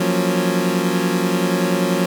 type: chord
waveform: 25% pulse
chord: Gb major seventh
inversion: third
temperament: equal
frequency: 174.61 / 185 / 233.1 / 277.2 Hz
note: F3 / Gb3 / Bb3 / Db4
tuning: 0 / 0 / 0 / 0 cents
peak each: -17 / -17 / -21 / -21 dBFS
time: 0-2.06 s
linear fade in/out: 5 ms
effects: none

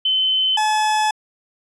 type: tone pair in turn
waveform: sine / 40% pulse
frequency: 3057 / 857.8 Hz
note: G7 / A5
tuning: -44 / -44 cents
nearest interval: octave + minor seventh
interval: 2200 cents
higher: first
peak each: -15 dBFS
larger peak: neither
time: 0.05-0.57 / 0.57-1.11 s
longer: second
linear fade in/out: 5 ms
effects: resampled to 22050 Hz

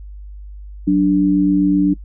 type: tone pair together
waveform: sine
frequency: 185.5 / 293.4 Hz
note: F#3 / D4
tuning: +5 / -2 cents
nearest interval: minor sixth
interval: 793 cents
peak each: -16 / -12 dBFS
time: 0.87-1.94 s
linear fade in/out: 10 ms
effects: noise-tail reverb RT60 0.1 s tail -23 dB re dry + added 50 Hz sine -31 dBFS peak until 2.04 s

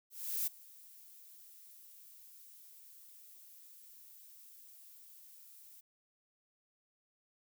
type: noise with ADSR envelope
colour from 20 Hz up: violet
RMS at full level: -34 dBFS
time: 0.1-5.81 s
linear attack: 370 ms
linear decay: 12 ms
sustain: -23 dB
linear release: 10 ms
effects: none

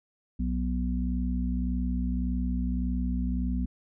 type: harmonic tone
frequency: 61.74 Hz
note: B1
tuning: in tune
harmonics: 1 / 3 / 4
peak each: -28 / -32 / -32 dBFS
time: 0.39-3.66 s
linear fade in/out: 10 ms
effects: none

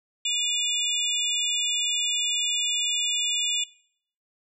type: tone cluster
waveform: sine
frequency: 2447 / 2882 / 3492 / 7390 Hz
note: D#7 / F#7 / A7 / A#8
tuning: -29 / -46 / -14 / -16 cents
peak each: -32 / -29 / -26 / -30 dBFS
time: 0.25-3.64 s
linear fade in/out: 5 ms
effects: noise-tail reverb RT60 0.6 s tail -20 dB re dry

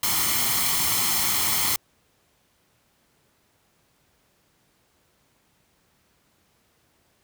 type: noise with comb filter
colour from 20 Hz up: white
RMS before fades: -23 dBFS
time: 0.03-1.76 s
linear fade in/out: 2 ms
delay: 0.94 ms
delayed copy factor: +0.6
effects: pink hiss -65 dBFS RMS until 7.23 s + high-pass 60 Hz 12 dB/octave

